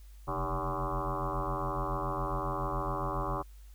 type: tone with frequency modulation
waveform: sine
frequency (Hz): 571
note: D5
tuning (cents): -49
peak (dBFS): -30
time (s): 0.27-3.43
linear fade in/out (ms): 20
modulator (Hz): 88.4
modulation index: 7.3
effects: added 50 Hz sine -48 dBFS peak until 3.74 s + white hiss -65 dBFS RMS until 3.74 s